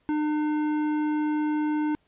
triangle tone with tanh clipping, 302.4 Hz, D#4, 49 cents flat, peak -25 dBFS, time 0.09-1.95 s, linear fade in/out 0 ms, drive 17 dB, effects pink hiss -68 dBFS RMS until 2.07 s + resampled to 8000 Hz

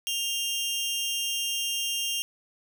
sawtooth tone pair together, 2800 / 3184 Hz, F7 / G7, +4 / +26 cents, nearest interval major second, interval 222 cents, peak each -26 / -28 dBFS, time 0.07-2.22 s, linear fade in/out 0 ms, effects none

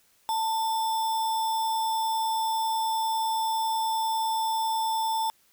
sine tone with sample-and-hold, 891 Hz, A5, 22 cents sharp, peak -24 dBFS, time 0.29-5.3 s, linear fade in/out 0 ms, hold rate 4410 Hz, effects white hiss -64 dBFS RMS until 5.52 s

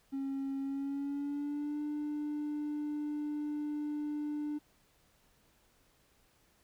triangle tone with pitch glide, 272.4 to 297.1 Hz, C#4 to D4, -30 to +20 cents, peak -31 dBFS, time 0.12-4.59 s, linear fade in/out 20 ms, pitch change +150 cents, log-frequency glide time 0.6-1.81 s, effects tanh soft clip ceiling -29 dBFS + pink hiss -69 dBFS RMS until 6.63 s

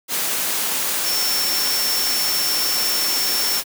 sine tone in noise, 5420 Hz, E8, 47 cents sharp, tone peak -21 dBFS, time 1.03-3.62 s, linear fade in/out 50 ms, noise white, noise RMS -22 dBFS, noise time 0.08-3.64 s, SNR -2 dB, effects high-pass 200 Hz 12 dB/octave

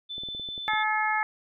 sine tone, 3520 Hz, A7, in tune, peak -33 dBFS, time 0.09-0.84 s, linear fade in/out 20 ms
clicks, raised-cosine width 2 ms, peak -32 dBFS, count 8, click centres 0.181 / 0.235 / 0.287 / 0.349 / 0.397 / 0.488 / 0.579 / 0.735 s
harmonic tone, 430.1 Hz, A4, 39 cents flat, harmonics 2 / 3 / 4 / 5, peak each -27 / -31 / -29 / -30 dBFS, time 0.68-1.23 s, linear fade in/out 0 ms
effects none

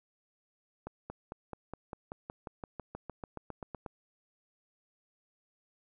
accelerating click train, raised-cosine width 1 ms, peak -26 dBFS, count 19, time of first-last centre 0.87-3.862 s, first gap 230 ms, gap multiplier 0.96, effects none

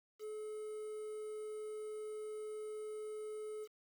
triangle tone with quantisation, 428.4 Hz, A4, 46 cents flat, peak -40 dBFS, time 0.19-3.68 s, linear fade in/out 50 ms, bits 10, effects none

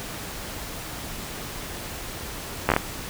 slowing click train, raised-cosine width 0.5 ms, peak -3 dBFS, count 5, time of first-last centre 2.69-2.764 s, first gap 12 ms, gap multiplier 1.3, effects pink hiss -35 dBFS RMS until 3.09 s

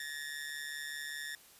sawtooth ring-modulated tone, 1795 Hz, A6, 34 cents sharp, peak -33 dBFS, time 0-1.35 s, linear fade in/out 2 ms, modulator 72.5 Hz, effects white hiss -59 dBFS RMS until 1.59 s + resampled to 32000 Hz

